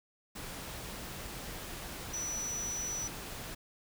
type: tone in noise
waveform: sine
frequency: 5920 Hz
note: F#8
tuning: in tune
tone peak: -35 dBFS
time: 2.13-3.08 s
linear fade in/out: 10 ms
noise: pink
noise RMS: -43 dBFS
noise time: 0.35-3.55 s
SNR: +5 dB
effects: none